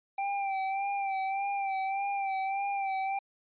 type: tone with vibrato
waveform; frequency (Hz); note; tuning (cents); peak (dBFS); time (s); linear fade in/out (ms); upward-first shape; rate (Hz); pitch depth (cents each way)
square; 784; G5; 0; -30; 0.18-3.19; 5; sine; 1.7; 40
effects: resampled to 8000 Hz